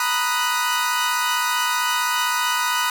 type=chord; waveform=sawtooth; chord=B major seventh; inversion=third; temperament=equal; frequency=932.3 / 987.8 / 1244.5 / 1480 Hz; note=A#5 / B5 / D#6 / F#6; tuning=0 / 0 / 0 / 0 cents; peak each=-25 / -20 / -21 / -21 dBFS; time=0-2.9 s; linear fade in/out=2 ms; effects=none